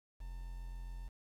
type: tone with quantisation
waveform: triangle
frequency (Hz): 43.65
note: F1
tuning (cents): 0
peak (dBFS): -40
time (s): 0.2-1.09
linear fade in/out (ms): 10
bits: 10
effects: AAC 64 kbps